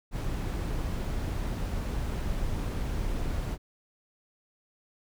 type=noise; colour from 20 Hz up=brown; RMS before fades=-31 dBFS; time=0.11-3.58 s; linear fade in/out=50 ms; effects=none